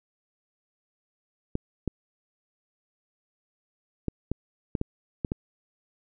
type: clicks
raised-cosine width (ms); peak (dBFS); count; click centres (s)
3; -14; 8; 1.554 / 1.877 / 4.083 / 4.316 / 4.752 / 4.814 / 5.248 / 5.319
effects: none